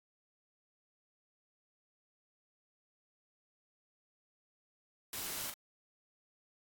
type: noise with echo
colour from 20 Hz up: white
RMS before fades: -41 dBFS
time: 5.13-5.5 s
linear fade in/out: 2 ms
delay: 40 ms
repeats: 1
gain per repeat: -6 dB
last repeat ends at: 5.54 s
effects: AAC 64 kbps